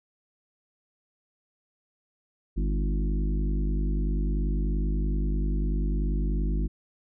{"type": "harmonic tone with a mistuned harmonic", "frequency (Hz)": 50.3, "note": "G1", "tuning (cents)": 45, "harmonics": [1, 3, 4, 5, 6, 7], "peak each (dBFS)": [-24, -34, -36, -38, -40, -41], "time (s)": [2.56, 6.68], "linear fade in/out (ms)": 20, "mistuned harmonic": 6, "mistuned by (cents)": 41, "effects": []}